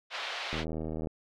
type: band-pass noise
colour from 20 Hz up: white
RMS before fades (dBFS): -37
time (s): 0.1-0.65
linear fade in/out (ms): 50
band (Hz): 540 to 3800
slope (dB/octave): 24
type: click train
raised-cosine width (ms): 2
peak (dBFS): -23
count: 44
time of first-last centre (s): 0.53-1.072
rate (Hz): 79.4
effects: none